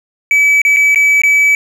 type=tone with dropouts; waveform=triangle; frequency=2292 Hz; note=D7; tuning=43 cents flat; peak=-5 dBFS; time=0.31-1.55 s; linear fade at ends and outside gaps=1 ms; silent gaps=0.617-0.65 / 0.763-0.768 / 0.947-0.958 / 1.218-1.235 s; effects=none